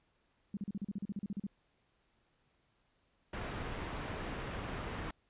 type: tone bursts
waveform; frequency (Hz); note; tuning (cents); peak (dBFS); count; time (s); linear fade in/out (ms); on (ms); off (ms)
sine; 200; G3; +35; -35; 14; 0.54-1.467; 2; 30; 39
type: low-pass noise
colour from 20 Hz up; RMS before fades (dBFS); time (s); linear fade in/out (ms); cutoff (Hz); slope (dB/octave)
pink; -41; 3.33-5.11; 5; 2500; 12
effects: pink hiss -75 dBFS RMS until 5.29 s + resampled to 8000 Hz